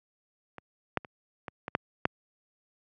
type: clicks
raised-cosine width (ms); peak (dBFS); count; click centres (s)
0.5; -26 / -10 / -28 / -21 / -19 / -10 / -8; 7; 0.583 / 0.973 / 1.048 / 1.482 / 1.681 / 1.751 / 2.054
effects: high-pass 100 Hz 12 dB/octave